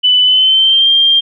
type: tone with pitch glide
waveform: sine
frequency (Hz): 2993 to 3189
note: F#7 to G7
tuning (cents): +19 to +29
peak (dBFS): -6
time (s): 0.03-1.21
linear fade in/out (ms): 20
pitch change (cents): +110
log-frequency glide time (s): 0.22-0.89
effects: none